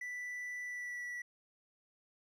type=tone with pitch glide; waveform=triangle; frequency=1975.5 to 1949.4 Hz; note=B6 to B6; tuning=0 to -23 cents; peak=-38 dBFS; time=0.01-1.22 s; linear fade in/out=5 ms; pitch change=-23 cents; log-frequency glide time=0.64-1.04 s; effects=none